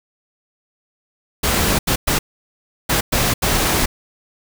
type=noise bursts at uneven times; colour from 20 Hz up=pink; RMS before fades=-17 dBFS; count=6; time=1.43-1.79 / 1.87-1.96 / 2.07-2.19 / 2.89-3.01 / 3.12-3.34 / 3.42-3.86 s; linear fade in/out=10 ms; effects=none